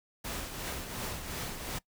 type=noise with tremolo; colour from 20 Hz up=pink; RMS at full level=-36 dBFS; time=0.24-1.79 s; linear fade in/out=10 ms; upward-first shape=triangle; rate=2.8 Hz; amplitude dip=55%; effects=noise-tail reverb RT60 0.1 s tail -21 dB re dry